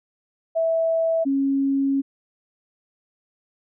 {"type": "tone pair in turn", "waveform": "sine", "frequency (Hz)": [655, 274.2], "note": ["E5", "C#4"], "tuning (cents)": [-11, -19], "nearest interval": "octave + minor third", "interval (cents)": 1508, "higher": "first", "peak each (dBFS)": -18, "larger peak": "neither", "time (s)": [[0.55, 1.25], [1.25, 2.02]], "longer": "second", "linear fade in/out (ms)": 20, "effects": []}